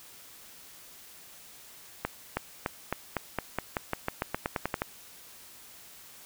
accelerating click train, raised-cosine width 0.5 ms, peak -13 dBFS, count 17, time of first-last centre 2.05-4.819 s, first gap 320 ms, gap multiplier 0.91, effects white hiss -51 dBFS RMS until 6.25 s

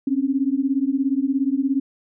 sine beating tone pair, 263.3 / 280.3 Hz, C4 / C#4, +11 / +19 cents, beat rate 17 Hz, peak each -21 dBFS, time 0.07-1.8 s, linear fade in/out 5 ms, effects none

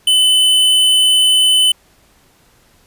square tone, 3021 Hz, F#7, 35 cents sharp, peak -9 dBFS, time 0.07-1.72 s, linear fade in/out 5 ms, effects pink hiss -52 dBFS RMS until 2.86 s + resampled to 32000 Hz

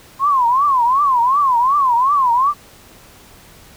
sine tone with vibrato, 1046.5 Hz, C6, in tune, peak -11 dBFS, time 0.19-2.54 s, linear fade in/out 50 ms, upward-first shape triangle, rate 2.7 Hz, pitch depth 230 cents each way, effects pink hiss -44 dBFS RMS until 3.76 s

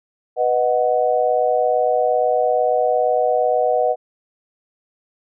sine chord, B major, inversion none, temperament equal, 493.9 / 622.3 / 740 Hz, B4 / D#5 / F#5, 0 / 0 / 0 cents, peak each -19 dBFS, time 0.36-3.96 s, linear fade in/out 50 ms, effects none

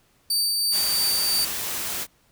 sawtooth tone with tremolo, 4616 Hz, D8, 31 cents flat, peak -17 dBFS, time 0.3-1.45 s, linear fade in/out 5 ms, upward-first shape triangle, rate 3 Hz, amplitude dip 25%
white noise, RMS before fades -29 dBFS, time 0.71-2.07 s, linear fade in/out 50 ms
effects pink hiss -62 dBFS RMS until 2.31 s

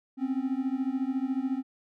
triangle beating tone pair, 257.1 / 271.1 Hz, C4 / C#4, -30 / -38 cents, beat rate 14 Hz, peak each -28 dBFS, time 0.17-1.63 s, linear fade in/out 50 ms, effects none

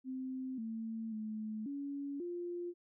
sine tone with pitch steps, 259.9 / 224.3 / 216.3 / 281.7 / 349.8 Hz, C4 / A3 / A3 / C#4 / F4, -11 / +34 / -29 / +28 / +3 cents, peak -38 dBFS, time 0.04-2.74 s, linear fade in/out 50 ms, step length 540 ms, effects none

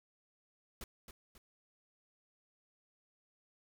pink noise with echo, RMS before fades -45 dBFS, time 0.81-0.84 s, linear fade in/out 2 ms, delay 270 ms, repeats 2, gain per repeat -7 dB, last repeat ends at 1.38 s, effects none

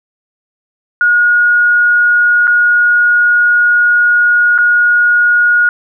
sine tone with dropouts, 1442 Hz, F#6, 45 cents flat, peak -6 dBFS, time 1.01-5.69 s, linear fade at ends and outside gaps 1 ms, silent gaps 2.471-2.477 / 4.579-4.586 s, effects none

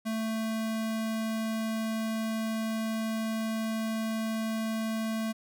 square tone, 221.8 Hz, A3, 14 cents sharp, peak -30 dBFS, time 0.05-5.33 s, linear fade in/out 20 ms, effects none

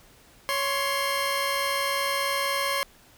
15% pulse tone pair together, 557 / 1054.1 Hz, C#5 / C6, +8 / +13 cents, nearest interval major seventh, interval 1105 cents, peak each -21 dBFS, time 0.49-2.83 s, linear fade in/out 0 ms, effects pink hiss -55 dBFS RMS until 3.17 s

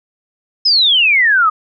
sine exponential sweep, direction down, 5230 to 1220 Hz, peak -8 dBFS, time 0.65-1.5 s, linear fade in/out 10 ms, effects none

